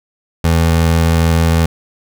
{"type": "tone", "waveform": "25% pulse", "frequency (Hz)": 82.41, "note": "E2", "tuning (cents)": 0, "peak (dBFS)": -6, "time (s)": [0.44, 1.66], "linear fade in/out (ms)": 5, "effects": []}